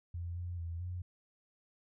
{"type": "tone with pitch steps", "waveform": "sine", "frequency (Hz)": [86.1, 88, 84.2, 89.5], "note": ["F2", "F2", "E2", "F2"], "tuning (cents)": [-24, 14, 37, 43], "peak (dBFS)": -37, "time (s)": [0.14, 1.02], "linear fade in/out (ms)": 5, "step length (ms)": 220, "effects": []}